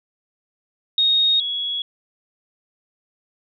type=tone pair in turn; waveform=sine; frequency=3729 / 3351 Hz; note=A#7 / G#7; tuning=0 / +15 cents; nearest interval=major second; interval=185 cents; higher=first; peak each=-14 / -22 dBFS; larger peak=first; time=0.98-1.4 / 1.4-1.82 s; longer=neither; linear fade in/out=2 ms; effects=none